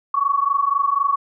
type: tone pair together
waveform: sine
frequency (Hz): 1108.7 / 1132.7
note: C#6 / C#6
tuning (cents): 0 / +37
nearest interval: unison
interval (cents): 37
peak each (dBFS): -19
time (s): 0.14-1.16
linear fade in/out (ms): 5
effects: none